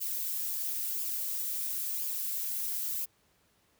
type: noise with flanger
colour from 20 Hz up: violet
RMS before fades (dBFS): -34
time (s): 0-3.06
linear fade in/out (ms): 20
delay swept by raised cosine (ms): 0.5 to 4.9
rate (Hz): 0.98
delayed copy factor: -0.5
effects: pink hiss -69 dBFS RMS until 3.79 s + high-pass 60 Hz 12 dB/octave